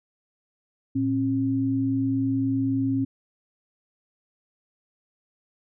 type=tone pair together; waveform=sine; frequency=113.71 / 270 Hz; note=A#2 / C#4; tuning=-43 / -45 cents; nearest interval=octave + minor third; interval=1498 cents; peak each=-28 / -22 dBFS; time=0.95-3.05 s; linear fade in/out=10 ms; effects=none